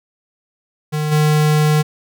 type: tone with level steps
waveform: square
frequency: 152 Hz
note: D#3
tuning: 40 cents flat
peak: -18 / -12 dBFS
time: 0.92-1.83 s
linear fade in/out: 20 ms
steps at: 1.11 s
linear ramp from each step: 20 ms
effects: none